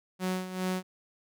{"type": "tone with tremolo", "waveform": "sawtooth", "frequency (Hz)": 185, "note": "F#3", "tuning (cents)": 0, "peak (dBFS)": -24, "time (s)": [0.19, 0.83], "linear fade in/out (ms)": 50, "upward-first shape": "sine", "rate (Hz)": 2.5, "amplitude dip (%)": 70, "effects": []}